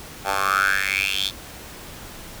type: tone with high-pass filter sweep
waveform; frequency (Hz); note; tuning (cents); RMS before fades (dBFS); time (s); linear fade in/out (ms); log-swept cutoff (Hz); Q
10% pulse; 97.4; G2; -11; -22; 0.24-1.32; 50; 820 to 3800; 6.9
effects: pink hiss -39 dBFS RMS until 2.4 s